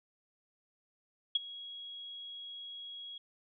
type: tone with ADSR envelope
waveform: sine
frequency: 3314 Hz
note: G#7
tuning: 4 cents flat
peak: -23 dBFS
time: 1.35-3.18 s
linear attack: 6 ms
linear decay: 21 ms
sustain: -20 dB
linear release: 4 ms
effects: none